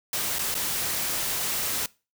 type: noise with dropouts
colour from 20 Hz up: white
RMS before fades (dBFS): -28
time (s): 0.13-1.86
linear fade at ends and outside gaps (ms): 2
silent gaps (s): 0.386-0.391 / 0.543-0.551
effects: noise-tail reverb RT60 0.3 s tail -22 dB re dry